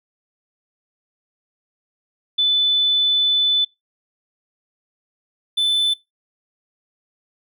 sine / triangle tone pair in turn, 3500 / 3515 Hz, A7 / A7, -10 / -2 cents, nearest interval unison, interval 8 cents, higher second, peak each -14 dBFS, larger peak neither, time 2.38-3.65 / 5.57-5.94 s, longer first, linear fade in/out 10 ms, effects noise-tail reverb RT60 0.2 s tail -22 dB re dry

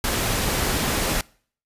pink noise, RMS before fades -23 dBFS, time 0.04-1.21 s, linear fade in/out 2 ms, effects noise-tail reverb RT60 0.5 s tail -24 dB re dry + resampled to 32000 Hz

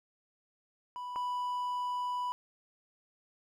triangle tone pair in turn, 987.8 / 987.8 Hz, B5 / B5, 0 / 0 cents, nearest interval unison, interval 0 cents, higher neither, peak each -36 / -30 dBFS, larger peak second, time 0.96-1.16 / 1.16-2.32 s, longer second, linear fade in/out 0 ms, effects none

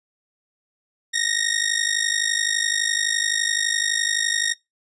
15% pulse ring-modulated tone, 1864.7 Hz, A#6, in tune, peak -11 dBFS, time 1.13-4.54 s, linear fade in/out 20 ms, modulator 25.9 Hz, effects noise-tail reverb RT60 0.2 s tail -24 dB re dry + resampled to 24000 Hz

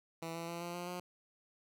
10% pulse tone with pitch steps, 164.81 / 167.5 / 170.23 / 173 / 175.82 / 178.69 Hz, E3 / E3 / F3 / F3 / F3 / F3, 0 / +28 / -44 / -16 / +12 / +40 cents, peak -32 dBFS, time 0.22-1 s, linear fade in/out 5 ms, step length 130 ms, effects none

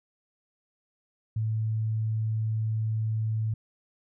sine tone, 110 Hz, A2, in tune, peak -25 dBFS, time 1.36-3.54 s, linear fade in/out 5 ms, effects none

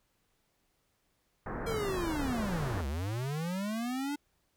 pink low-pass noise, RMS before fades -37 dBFS, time 1.46-2.81 s, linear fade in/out 2 ms, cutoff 1800 Hz, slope 48 dB/octave
square linear two-way sweep, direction down then up, 466.2 to 65.41 to 294.8 Hz, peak -33 dBFS, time 1.66-4.16 s, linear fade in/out 10 ms, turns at 2.87 s
effects pink hiss -75 dBFS RMS until 4.56 s

